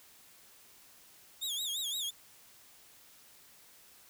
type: tone with vibrato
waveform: sawtooth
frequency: 3532 Hz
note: A7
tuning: 6 cents sharp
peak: -31 dBFS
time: 1.41-2.11 s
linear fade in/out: 20 ms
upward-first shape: sine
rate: 5.8 Hz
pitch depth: 150 cents each way
effects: white hiss -59 dBFS RMS until 4.09 s